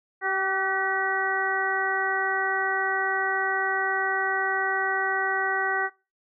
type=harmonic tone with a mistuned harmonic; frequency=385.2 Hz; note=G4; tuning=30 cents flat; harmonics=1 / 2 / 3 / 4 / 5; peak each=-32 / -29 / -32 / -28 / -28 dBFS; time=0.21-5.9 s; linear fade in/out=50 ms; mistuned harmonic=4; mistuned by=-33 cents; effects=noise-tail reverb RT60 0.3 s tail -22 dB re dry